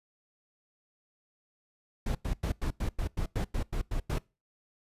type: noise bursts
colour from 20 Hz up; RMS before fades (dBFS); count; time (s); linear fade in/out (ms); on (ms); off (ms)
brown; -30; 12; 2.06-4.185; 5; 90; 95
effects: noise-tail reverb RT60 0.3 s tail -24 dB re dry + resampled to 32000 Hz